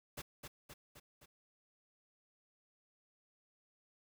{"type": "noise with echo", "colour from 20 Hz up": "pink", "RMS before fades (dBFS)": -45, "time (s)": [0.17, 0.22], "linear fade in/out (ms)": 10, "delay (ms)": 260, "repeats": 4, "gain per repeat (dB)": -4, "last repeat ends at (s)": 1.26, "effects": []}